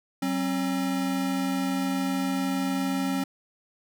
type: tone pair together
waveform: square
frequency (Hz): 188.9 / 268.7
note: F#3 / C4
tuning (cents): +36 / +46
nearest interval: tritone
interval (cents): 610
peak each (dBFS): -31 / -27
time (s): 0.22-3.24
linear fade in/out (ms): 5
effects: none